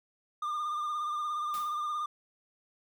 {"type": "tone with vibrato", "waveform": "triangle", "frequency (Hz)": 1205, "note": "D6", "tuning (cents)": 44, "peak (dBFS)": -29, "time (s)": [0.42, 2.06], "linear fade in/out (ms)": 5, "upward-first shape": "triangle", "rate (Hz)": 17, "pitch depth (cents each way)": 42}
{"type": "noise with exponential decay", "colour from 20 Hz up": "white", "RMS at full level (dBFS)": -43, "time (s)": [1.54, 1.91], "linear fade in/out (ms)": 0, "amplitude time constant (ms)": 80}
{"effects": []}